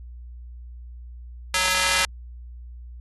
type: tone with high-pass filter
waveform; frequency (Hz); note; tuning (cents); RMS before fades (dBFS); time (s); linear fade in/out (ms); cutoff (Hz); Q
square; 185; F#3; 0; -22; 1.54-2.05; 2; 1600; 0.74
effects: added 60 Hz sine -37 dBFS peak until 3 s + AAC 32 kbps